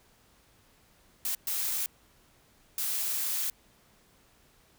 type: noise bursts at uneven times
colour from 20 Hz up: blue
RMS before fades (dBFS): -31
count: 3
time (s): 1.25-1.35 / 1.47-1.86 / 2.78-3.5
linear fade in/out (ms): 2
effects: pink hiss -63 dBFS RMS until 4.78 s